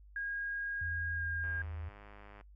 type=tone with pitch glide; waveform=sine; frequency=1632 to 1617 Hz; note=G#6 to G#6; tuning=-31 to -47 cents; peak=-35 dBFS; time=0.16-1.62 s; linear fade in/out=2 ms; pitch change=-16 cents; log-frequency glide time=1.15-1.22 s
type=tone with vibrato; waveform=sine; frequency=81.6 Hz; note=E2; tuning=17 cents flat; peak=-39 dBFS; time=0.81-1.89 s; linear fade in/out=5 ms; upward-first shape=sine; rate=19 Hz; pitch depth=15 cents each way
type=click train; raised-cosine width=0.5 ms; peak=-39 dBFS; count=100; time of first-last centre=1.44-2.411 s; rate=102 Hz
effects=noise-tail reverb RT60 0.1 s tail -20 dB re dry + added 50 Hz sine -54 dBFS peak until 2.55 s